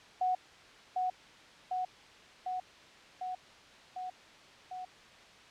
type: tone with echo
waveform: sine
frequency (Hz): 737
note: F#5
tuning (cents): -7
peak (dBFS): -27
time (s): 0.21-0.35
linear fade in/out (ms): 5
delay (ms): 750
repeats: 6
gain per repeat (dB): -2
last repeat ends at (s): 4.85
effects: white hiss -55 dBFS RMS until 5.5 s + low-pass 4000 Hz 12 dB/octave